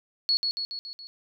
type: tone with echo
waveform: sine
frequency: 4367 Hz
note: C#8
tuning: 27 cents flat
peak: -20 dBFS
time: 0.29-0.37 s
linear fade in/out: 0 ms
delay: 140 ms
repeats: 5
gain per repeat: -4 dB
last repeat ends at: 1.07 s
effects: none